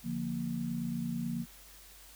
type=chord; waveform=sine; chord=Bb major; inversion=first; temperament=just; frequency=145.68 / 174.81 / 233.1 Hz; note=D3 / F3 / Bb3; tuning=-14 / +2 / 0 cents; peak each=-40 / -37 / -35 dBFS; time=0.03-1.46 s; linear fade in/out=50 ms; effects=added 48 Hz sine -58 dBFS peak until 2.15 s + white hiss -55 dBFS RMS until 2.15 s